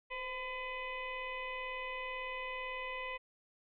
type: tone with frequency modulation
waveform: sine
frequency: 1513 Hz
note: F#6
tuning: 38 cents sharp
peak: -38 dBFS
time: 0.1-3.18 s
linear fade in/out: 20 ms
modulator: 498 Hz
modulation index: 2.4
effects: none